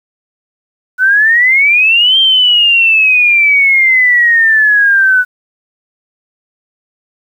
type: exponential two-way sweep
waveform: sine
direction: up then down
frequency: 1480 to 3181 to 1480 Hz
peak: -5 dBFS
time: 0.98-5.25 s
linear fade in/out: 50 ms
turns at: 2.18 s
effects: 7-bit